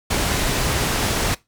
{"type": "low-pass noise", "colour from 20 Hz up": "pink", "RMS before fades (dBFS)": -21, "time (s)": [0.1, 1.35], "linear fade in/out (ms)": 10, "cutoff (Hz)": 11000, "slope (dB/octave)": 12, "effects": ["noise-tail reverb RT60 0.2 s tail -20 dB re dry"]}